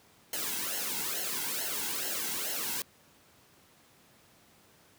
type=noise with flanger; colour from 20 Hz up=white; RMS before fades=-34 dBFS; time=0.33-2.82 s; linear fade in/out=2 ms; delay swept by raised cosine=0.83 to 1.7 ms; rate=2.3 Hz; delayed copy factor=-0.75; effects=pink hiss -61 dBFS RMS until 4.98 s + high-pass 100 Hz 12 dB/octave